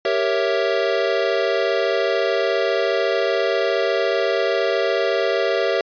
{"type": "chord", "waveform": "square", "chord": "G diminished seventh", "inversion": "none", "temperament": "equal", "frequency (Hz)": [392, 466.2, 554.4, 659.3], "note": ["G4", "Bb4", "Db5", "Fb5"], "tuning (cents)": [0, 0, 0, 0], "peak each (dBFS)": -24, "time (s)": [0.05, 5.81], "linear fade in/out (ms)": 2, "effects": ["resampled to 11025 Hz"]}